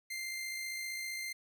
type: tone with amplitude modulation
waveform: sawtooth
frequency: 2093 Hz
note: C7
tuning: in tune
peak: -33 dBFS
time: 0.1-1.33 s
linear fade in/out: 10 ms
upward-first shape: sine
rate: 55.2 Hz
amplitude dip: 30%
effects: none